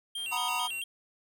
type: tone with vibrato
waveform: square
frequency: 2960 Hz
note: F#7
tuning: in tune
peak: -34 dBFS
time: 0.15-0.84 s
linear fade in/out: 5 ms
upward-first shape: square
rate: 4.5 Hz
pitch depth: 130 cents each way
type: click train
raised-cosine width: 0.3 ms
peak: -40 dBFS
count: 82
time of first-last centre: 0.18-0.794 s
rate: 132 Hz
type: chord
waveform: square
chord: B major seventh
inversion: second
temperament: equal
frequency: 740 / 932.3 / 987.8 / 1244.5 Hz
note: F#5 / A#5 / B5 / D#6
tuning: 0 / 0 / 0 / 0 cents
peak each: -39 / -36 / -35 / -37 dBFS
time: 0.31-0.68 s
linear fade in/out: 20 ms
effects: none